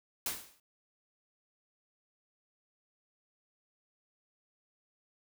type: noise with exponential decay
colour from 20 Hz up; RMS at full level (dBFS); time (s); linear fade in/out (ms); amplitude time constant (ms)
white; -32; 0.26-0.6; 2; 73
effects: none